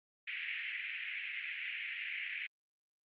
pink band-pass noise, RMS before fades -41 dBFS, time 0.27-2.47 s, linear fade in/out 10 ms, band 1900 to 2700 Hz, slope 48 dB/octave, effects Opus 48 kbps

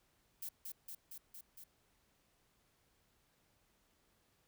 violet noise with echo, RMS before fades -44 dBFS, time 0.42-0.49 s, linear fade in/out 5 ms, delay 230 ms, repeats 5, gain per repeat -2 dB, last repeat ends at 1.64 s, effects pink hiss -75 dBFS RMS until 4.47 s

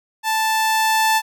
sawtooth tone with level ramp, 880 Hz, A5, in tune, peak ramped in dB -14 to -10 dBFS, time 0.23-1.22 s, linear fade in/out 50 ms, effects none

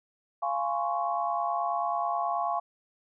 sine chord, Db major seventh, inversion first, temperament just, 693 / 831.5 / 1039.4 / 1108.7 Hz, F5 / Ab5 / C6 / Db6, -14 / +2 / -12 / 0 cents, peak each -30 / -32 / -36 / -32 dBFS, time 0.42-2.6 s, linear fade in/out 10 ms, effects none

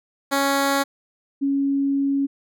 10% pulse / sine tone pair in turn, 277.2 / 277.2 Hz, C#4 / C#4, 0 / 0 cents, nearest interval unison, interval 0 cents, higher neither, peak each -10 / -18 dBFS, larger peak first, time 0.31-0.84 / 1.41-2.27 s, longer second, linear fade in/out 20 ms, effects none

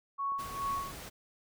sine tone with tremolo, 1110 Hz, C#6, 2 cents sharp, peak -30 dBFS, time 0.18-0.92 s, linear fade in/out 20 ms, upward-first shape sine, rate 2.4 Hz, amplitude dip 75%
click train, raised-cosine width 1 ms, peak -40 dBFS, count 5, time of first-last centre 0.32-0.768 s, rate 8.92 Hz
pink noise, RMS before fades -45 dBFS, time 0.38-1.1 s, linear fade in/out 20 ms
effects none

